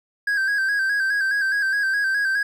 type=tone with vibrato; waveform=triangle; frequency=1605 Hz; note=G6; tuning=40 cents sharp; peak=-17 dBFS; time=0.27-2.43 s; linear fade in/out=5 ms; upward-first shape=square; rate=4.8 Hz; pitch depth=50 cents each way; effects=none